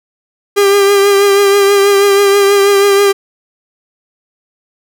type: tone with vibrato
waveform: 45% pulse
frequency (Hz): 400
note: G4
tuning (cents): +35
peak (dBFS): -6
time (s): 0.56-3.13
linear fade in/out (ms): 20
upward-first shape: triangle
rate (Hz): 6.2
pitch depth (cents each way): 35
effects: none